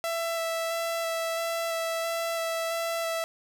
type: tone with vibrato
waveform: sawtooth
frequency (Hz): 663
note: E5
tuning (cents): +10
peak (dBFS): -24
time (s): 0.04-3.24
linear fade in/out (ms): 0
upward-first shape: square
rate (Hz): 1.5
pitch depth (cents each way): 10
effects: none